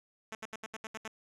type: tone bursts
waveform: 5% pulse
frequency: 220 Hz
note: A3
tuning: in tune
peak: -28 dBFS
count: 8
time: 0.32-1.078 s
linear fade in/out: 2 ms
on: 30 ms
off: 74 ms
effects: low-pass 9000 Hz 12 dB/octave